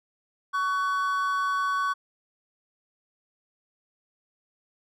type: tone pair together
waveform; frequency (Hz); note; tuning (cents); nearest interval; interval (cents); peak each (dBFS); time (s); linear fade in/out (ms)
triangle; 1123.7 / 1500; C#6 / F#6; +23 / +23; perfect fourth; 500; -23 / -28; 0.53-1.94; 20
effects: none